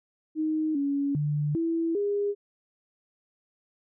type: tone with pitch steps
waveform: sine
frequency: 312 / 281.5 / 147.9 / 330.5 / 407.1 Hz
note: D#4 / C#4 / D3 / E4 / G#4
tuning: +5 / +27 / +13 / +5 / -35 cents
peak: -24 dBFS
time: 0.35-2.35 s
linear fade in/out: 50 ms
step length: 400 ms
effects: none